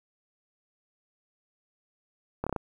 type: slowing click train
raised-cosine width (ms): 1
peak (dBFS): -16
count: 5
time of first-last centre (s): 2.44-2.562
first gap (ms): 26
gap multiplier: 1.11
effects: 9-bit